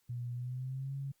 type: tone with pitch glide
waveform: sine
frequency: 121.3 to 137.74 Hz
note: B2 to C#3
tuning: -31 to -11 cents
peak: -36 dBFS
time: 0.09-1.12 s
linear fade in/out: 10 ms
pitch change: +220 cents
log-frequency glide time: 0.33-0.95 s
effects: white hiss -75 dBFS RMS until 1.2 s + Opus 48 kbps